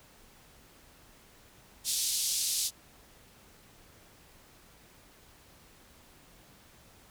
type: band-pass noise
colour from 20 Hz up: pink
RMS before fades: -31 dBFS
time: 1.84-2.71 s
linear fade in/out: 50 ms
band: 4000 to 12000 Hz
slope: 24 dB/octave
effects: pink hiss -58 dBFS RMS until 7.1 s